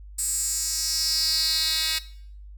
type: tone with high-pass filter sweep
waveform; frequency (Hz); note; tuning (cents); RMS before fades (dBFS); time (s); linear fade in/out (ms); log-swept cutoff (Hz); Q
10% pulse; 318.1; D#4; +38; -25; 0.18-1.99; 10; 8300 to 3300; 4
effects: noise-tail reverb RT60 0.6 s tail -18 dB re dry + added 50 Hz sine -40 dBFS peak until 2.57 s